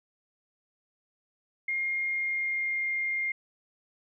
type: tone with pitch glide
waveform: sine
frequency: 2129 to 2117 Hz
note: C7 to C7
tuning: +30 to +20 cents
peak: -27 dBFS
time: 1.68-3.32 s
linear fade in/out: 5 ms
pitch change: -10 cents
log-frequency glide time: 2.06-2.89 s
effects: none